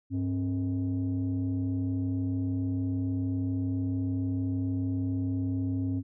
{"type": "tone pair together", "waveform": "sine", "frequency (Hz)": [100.39, 268], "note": ["G2", "C4"], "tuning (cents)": [42, 42], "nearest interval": "octave + perfect fourth", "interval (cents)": 1700, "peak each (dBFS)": -28, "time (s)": [0.1, 6.03], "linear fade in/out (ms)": 50, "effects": ["tanh soft clip ceiling -23 dBFS"]}